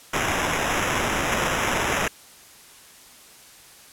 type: noise with sample-and-hold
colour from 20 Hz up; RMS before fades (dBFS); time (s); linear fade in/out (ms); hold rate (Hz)
violet; -24; 0.13-2.08; 5; 4410
effects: white hiss -48 dBFS RMS until 3.92 s + low-pass 12000 Hz 12 dB/octave